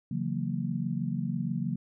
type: chord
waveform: sine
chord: F# dominant seventh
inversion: second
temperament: just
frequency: 138.75 / 166.5 / 185 / 231.2 Hz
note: C#3 / E3 / F#3 / A#3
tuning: +2 / +18 / 0 / -14 cents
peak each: -34 dBFS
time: 0.11-1.76 s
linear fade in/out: 5 ms
effects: none